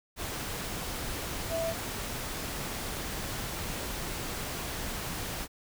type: tone in noise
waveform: sine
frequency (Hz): 659.3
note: E5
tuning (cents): 0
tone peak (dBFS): -29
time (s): 1.49-1.74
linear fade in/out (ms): 50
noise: pink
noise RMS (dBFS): -36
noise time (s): 0.16-5.48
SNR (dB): +4
effects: none